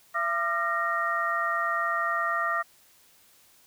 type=tone cluster; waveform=sine; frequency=674 / 1197 / 1374 / 1863 Hz; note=E5 / D6 / F6 / A#6; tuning=+38 / +33 / -29 / -2 cents; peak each=-33 / -28 / -31 / -30 dBFS; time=0.14-2.63 s; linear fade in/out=20 ms; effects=white hiss -59 dBFS RMS until 3.66 s